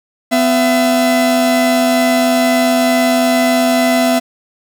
45% pulse tone pair together, 251.8 / 672.2 Hz, B3 / E5, +34 / +34 cents, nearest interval octave + perfect fourth, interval 1700 cents, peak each -13 dBFS, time 0.31-4.2 s, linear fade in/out 20 ms, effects 8-bit

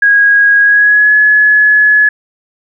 sine tone with pitch glide, 1646 to 1700.1 Hz, G#6 to G#6, -16 to +40 cents, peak -4 dBFS, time 0.02-2.09 s, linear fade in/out 5 ms, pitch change +56 cents, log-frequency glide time 0.61-1.14 s, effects none

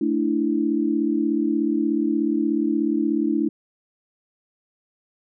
sine chord, A suspended fourth, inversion none, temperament just, 220 / 293.3 / 330 Hz, A3 / D4 / E4, 0 / -2 / +2 cents, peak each -25 / -22 / -23 dBFS, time 0.01-3.49 s, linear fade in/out 5 ms, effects none

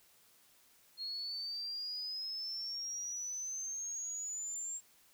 sine exponential sweep, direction up, 4264 to 7459 Hz, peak -38 dBFS, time 0.97-4.81 s, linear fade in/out 50 ms, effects white hiss -66 dBFS RMS until 5.13 s

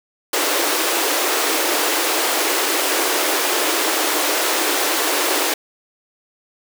pink high-pass noise, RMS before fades -19 dBFS, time 0.33-5.54 s, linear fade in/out 5 ms, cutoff 290 Hz, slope 96 dB/octave, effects none

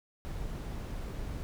brown noise, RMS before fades -38 dBFS, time 0.25-1.43 s, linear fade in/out 0 ms, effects none

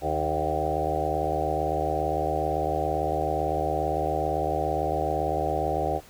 harmonic tone with a mistuned harmonic, 77.78 Hz, D#2, in tune, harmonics 1 / 2 / 4 / 5 / 6 / 7 / 8 / 9 / 10, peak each -33 / -36 / -35 / -33 / -34 / -32 / -33 / -31 / -30 dBFS, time 0.01-6.01 s, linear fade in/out 50 ms, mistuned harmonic 9, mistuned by +26 cents, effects pink hiss -51 dBFS RMS until 6.09 s

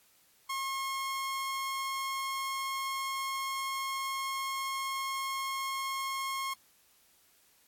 sawtooth tone, 1079 Hz, C#6, 47 cents flat, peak -29 dBFS, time 0.49-6.54 s, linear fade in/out 10 ms, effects white hiss -65 dBFS RMS until 7.67 s + AAC 64 kbps

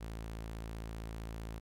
sawtooth tone, 55.4 Hz, A1, 13 cents sharp, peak -37 dBFS, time 0-1.6 s, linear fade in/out 20 ms, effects AAC 64 kbps

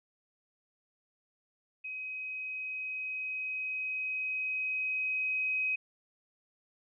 sine tone with level ramp, 2528 Hz, D#7, 27 cents sharp, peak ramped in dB -37 to -28 dBFS, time 1.84-5.76 s, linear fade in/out 10 ms, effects none

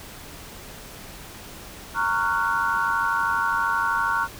sine chord, Gb major seventh, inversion first, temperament just, 925 / 1110 / 1387.5 / 1480 Hz, Bb5 / Db6 / F6 / Gb6, -14 / +2 / -12 / 0 cents, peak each -26 dBFS, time 1.94-4.28 s, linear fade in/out 50 ms, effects pink hiss -41 dBFS RMS until 4.39 s

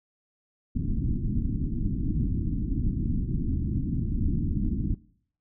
pink low-pass noise, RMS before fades -27 dBFS, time 0.75-4.95 s, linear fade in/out 10 ms, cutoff 300 Hz, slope 48 dB/octave, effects noise-tail reverb RT60 0.6 s tail -21 dB re dry

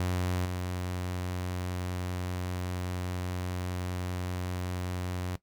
sawtooth tone with level steps, 90.5 Hz, F#2, 38 cents flat, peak -24 / -28 dBFS, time 0-5.36 s, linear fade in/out 0 ms, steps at 0.45 s, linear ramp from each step 10 ms, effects noise-tail reverb RT60 0.1 s tail -17 dB re dry

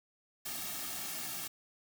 white noise with comb filter, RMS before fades -40 dBFS, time 0.45-1.48 s, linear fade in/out 10 ms, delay 2 ms, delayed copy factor -0.7, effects none

